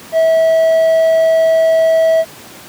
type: tone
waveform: triangle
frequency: 649 Hz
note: E5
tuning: 27 cents flat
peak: -6 dBFS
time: 0.12-2.25 s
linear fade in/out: 50 ms
effects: pink hiss -35 dBFS RMS until 2.68 s + high-pass 150 Hz 12 dB/octave